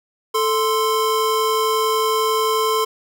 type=tone pair together; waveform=square; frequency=440 / 1043.7 Hz; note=A4 / C6; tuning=0 / -5 cents; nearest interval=octave + minor third; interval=1495 cents; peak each=-20 dBFS; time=0.34-2.85 s; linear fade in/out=10 ms; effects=none